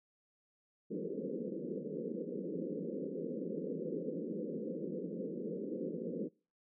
white band-pass noise, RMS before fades -40 dBFS, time 0.9-6.29 s, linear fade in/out 20 ms, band 160 to 520 Hz, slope 96 dB/octave, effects noise-tail reverb RT60 0.4 s tail -26 dB re dry

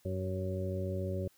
harmonic tone with a mistuned harmonic, 94.1 Hz, F#2, 30 cents sharp, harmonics 1 / 2 / 3 / 4 / 5 / 6, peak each -35 / -40 / -47 / -40 / -50 / -40 dBFS, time 0.05-1.28 s, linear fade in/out 5 ms, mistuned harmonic 6, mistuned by -23 cents, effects white hiss -67 dBFS RMS until 1.37 s

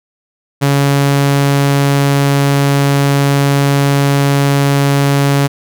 sawtooth tone, 140.4 Hz, C#3, 22 cents sharp, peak -5 dBFS, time 0.61-5.48 s, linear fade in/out 20 ms, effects none

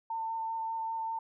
sine tone with vibrato, 900 Hz, A5, 39 cents sharp, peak -32 dBFS, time 0.1-1.19 s, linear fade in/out 5 ms, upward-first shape square, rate 5.1 Hz, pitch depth 9 cents each way, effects none

